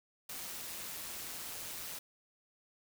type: noise with amplitude modulation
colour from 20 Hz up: white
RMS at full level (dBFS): -42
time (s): 0.29-1.99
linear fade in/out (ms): 5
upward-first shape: sine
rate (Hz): 169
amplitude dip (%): 35
effects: none